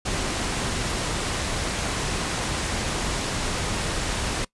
pink low-pass noise, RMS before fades -27 dBFS, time 0.05-4.45 s, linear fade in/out 10 ms, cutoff 10000 Hz, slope 24 dB/octave, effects noise-tail reverb RT60 0.1 s tail -21 dB re dry + resampled to 24000 Hz

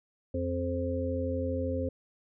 harmonic tone with a mistuned harmonic, 87.31 Hz, F2, in tune, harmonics 1 / 3 / 5 / 6, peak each -33 / -34 / -39 / -33 dBFS, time 0.34-1.89 s, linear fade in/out 5 ms, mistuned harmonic 5, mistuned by -21 cents, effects none

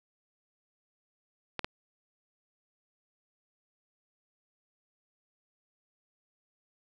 clicks, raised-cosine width 0.3 ms, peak -16 dBFS, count 2, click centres 1.593 / 1.645 s, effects none

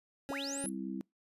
25% pulse tone, 277.2 Hz, C#4, in tune, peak -35 dBFS, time 0.29-0.66 s, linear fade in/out 0 ms
sine linear sweep, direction up, 164.81 to 11175 Hz, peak -38 dBFS, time 0.3-0.69 s, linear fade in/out 0 ms
harmonic tone, 65.41 Hz, C2, in tune, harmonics 3 / 4 / 5, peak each -40 / -41 / -42 dBFS, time 0.64-1.01 s, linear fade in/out 0 ms
effects noise-tail reverb RT60 0.2 s tail -26 dB re dry + resampled to 32000 Hz

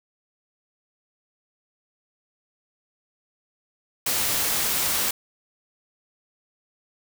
white noise, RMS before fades -24 dBFS, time 4.06-5.11 s, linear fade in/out 5 ms, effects none

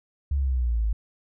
sine exponential sweep, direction down, 72.1 to 51.91 Hz, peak -21 dBFS, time 0.31-0.93 s, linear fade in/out 5 ms, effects none

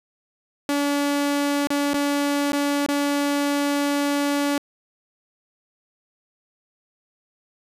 sawtooth tone with dropouts, 286.2 Hz, D4, 45 cents flat, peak -16 dBFS, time 0.69-4.58 s, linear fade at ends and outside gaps 1 ms, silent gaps 1.671-1.704 / 1.935-1.942 / 2.52-2.53 / 2.863-2.886 s, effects resampled to 32000 Hz

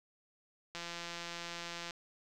click train, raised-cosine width 0.2 ms, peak -25 dBFS, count 199, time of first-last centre 0.75-1.908 s, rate 171 Hz, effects none

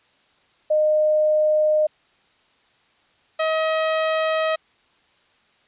sine / sawtooth tone pair in turn, 613 / 635.2 Hz, D#5 / D#5, -26 / +36 cents, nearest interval minor second, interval 62 cents, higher second, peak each -15 dBFS, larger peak neither, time 0.7-1.87 / 3.39-4.56 s, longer neither, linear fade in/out 10 ms, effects white hiss -60 dBFS RMS until 5.67 s + resampled to 8000 Hz

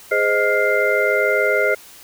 sine tone cluster, 416.1 / 517 / 624 / 1412 / 2090 Hz, G#4 / C5 / D#5 / F6 / C7, +3 / -21 / +5 / +19 / -2 cents, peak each -21 dBFS, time 0.11-1.75 s, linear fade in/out 10 ms, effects white hiss -43 dBFS RMS until 2.03 s

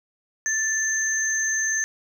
sine tone pair together, 1762 / 6279 Hz, A6 / G8, +2 / +2 cents, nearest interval octave + minor seventh, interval 2200 cents, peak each -24 dBFS, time 0.46-1.84 s, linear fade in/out 0 ms, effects 8-bit

